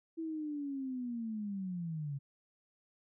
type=linear sweep; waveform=sine; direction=down; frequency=329.6 to 136 Hz; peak=-36 dBFS; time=0.17-2.19 s; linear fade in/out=20 ms; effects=none